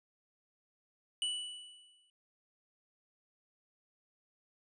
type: tone with exponential decay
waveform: square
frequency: 2960 Hz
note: F#7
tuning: in tune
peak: -31 dBFS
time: 1.22-2.1 s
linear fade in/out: 1 ms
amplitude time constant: 190 ms
effects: noise-tail reverb RT60 1.0 s tail -25 dB re dry + resampled to 24000 Hz